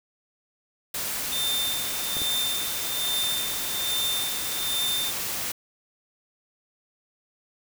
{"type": "noise", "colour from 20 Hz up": "white", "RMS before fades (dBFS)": -30, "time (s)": [0.94, 5.52], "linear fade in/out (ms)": 5}
{"type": "tone with tremolo", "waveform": "45% pulse", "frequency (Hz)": 3594, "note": "A7", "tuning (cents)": 36, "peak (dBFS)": -25, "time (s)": [1.32, 5.11], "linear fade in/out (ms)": 5, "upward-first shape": "sine", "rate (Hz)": 1.2, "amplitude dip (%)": 75}
{"type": "clicks", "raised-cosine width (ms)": 2, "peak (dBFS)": -23, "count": 2, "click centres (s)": [2.168, 2.218]}
{"effects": []}